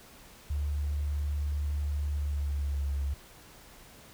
sine tone with pitch glide, 73 to 69.86 Hz, D2 to C#2, -10 to +14 cents, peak -28 dBFS, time 0.5-3.14 s, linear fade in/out 5 ms, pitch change -76 cents, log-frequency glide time 2.16-2.94 s, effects pink hiss -53 dBFS RMS until 4.13 s

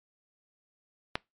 click, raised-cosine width 0.3 ms, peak -12 dBFS, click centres 1.155 s, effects noise-tail reverb RT60 0.2 s tail -23 dB re dry + MP3 48 kbps

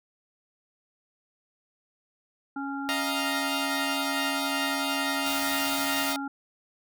harmonic tone, 277.2 Hz, C#4, in tune, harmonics 1 / 3 / 5, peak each -32 / -37 / -37 dBFS, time 2.56-6.28 s, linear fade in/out 5 ms
10% pulse chord, Eb suspended second, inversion none, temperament equal, 622.3 / 698.5 / 932.3 Hz, Eb5 / F5 / Bb5, 0 / 0 / 0 cents, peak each -24 dBFS, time 2.89-6.16 s, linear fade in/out 0 ms
white band-stop noise, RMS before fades -35 dBFS, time 5.26-6.13 s, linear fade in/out 2 ms, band 290 to 1100 Hz, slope 24 dB/octave
effects none

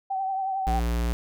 sine tone with vibrato, 769 Hz, G5, 33 cents flat, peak -25 dBFS, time 0.1-0.8 s, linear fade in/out 10 ms, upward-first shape triangle, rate 11 Hz, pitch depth 42 cents each way
square tone, 58.7 Hz, A#1, 13 cents sharp, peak -24 dBFS, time 0.67-1.13 s, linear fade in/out 0 ms
effects none

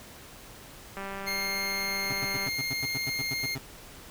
click train, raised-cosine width 0.5 ms, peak -23 dBFS, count 296, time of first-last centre 0.97-2.475 s, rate 196 Hz
25% pulse tone, 2128 Hz, C7, 29 cents sharp, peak -26 dBFS, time 1.26-3.56 s, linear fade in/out 20 ms
25% pulse tone bursts, 133.2 Hz, C3, 31 cents sharp, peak -29 dBFS, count 13, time 2.1-3.583 s, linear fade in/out 2 ms, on 31 ms, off 90 ms
effects pink hiss -48 dBFS RMS until 4.1 s

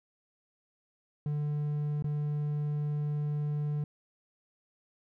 triangle tone with dropouts, 148 Hz, D3, 14 cents sharp, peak -27 dBFS, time 1.26-3.84 s, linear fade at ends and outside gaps 2 ms, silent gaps 2.024-2.042 s, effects none

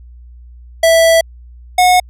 square tone pair in turn, 658 / 727.8 Hz, E5 / F#5, -3 / -29 cents, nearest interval major second, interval 174 cents, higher second, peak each -7 dBFS, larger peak neither, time 0.83-1.21 / 1.78-2 s, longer first, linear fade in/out 5 ms, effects added 60 Hz sine -34 dBFS peak until 2.09 s + resampled to 32000 Hz

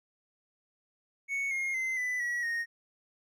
triangle tone with pitch steps, 2217 / 2140 / 2066 / 1994.6 / 1925.6 / 1858.9 Hz, C#7 / C7 / C7 / B6 / B6 / A#6, 0 / +38 / -22 / +17 / -44 / -5 cents, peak -28 dBFS, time 1.28-2.66 s, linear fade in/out 50 ms, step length 230 ms, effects none

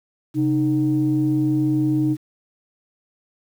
sine tone pair together, 133.9 / 307.8 Hz, C3 / D#4, +40 / -19 cents, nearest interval octave + major second, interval 1441 cents, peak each -21 / -17 dBFS, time 0.34-2.17 s, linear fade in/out 50 ms, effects tanh soft clip ceiling -10 dBFS + 8-bit

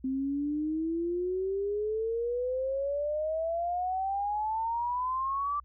sine exponential sweep, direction up, 260 to 1174.7 Hz, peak -28 dBFS, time 0.04-5.6 s, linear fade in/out 5 ms, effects added 61 Hz sine -52 dBFS peak until 5.64 s

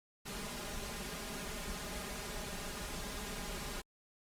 pink noise with comb filter, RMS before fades -42 dBFS, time 0.25-3.82 s, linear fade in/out 20 ms, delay 4.9 ms, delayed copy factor +0.8, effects low-pass 12000 Hz 12 dB/octave + Opus 48 kbps

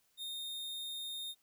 45% pulse tone, 3678 Hz, A#7, 24 cents flat, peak -40 dBFS, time 0.17-1.35 s, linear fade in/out 50 ms, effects white hiss -74 dBFS RMS until 1.42 s

